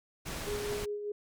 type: low-pass noise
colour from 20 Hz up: pink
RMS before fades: -39 dBFS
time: 0.25-0.86 s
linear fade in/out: 20 ms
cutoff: 12000 Hz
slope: 12 dB/octave
type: tone with tremolo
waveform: sine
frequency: 414.2 Hz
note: G#4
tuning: 5 cents flat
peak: -32 dBFS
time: 0.47-1.12 s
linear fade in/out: 5 ms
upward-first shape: sine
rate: 5.1 Hz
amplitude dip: 45%
effects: none